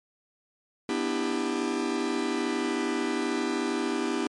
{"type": "chord", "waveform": "45% pulse", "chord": "E minor seventh", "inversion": "second", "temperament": "just", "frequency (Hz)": [247.2, 296.7, 329.6, 395.6], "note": ["B3", "D4", "E4", "G4"], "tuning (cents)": [2, 18, 0, 16], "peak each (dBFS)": -32, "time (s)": [0.89, 4.27], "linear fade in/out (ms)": 2, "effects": ["low-pass 8000 Hz 12 dB/octave", "MP3 48 kbps"]}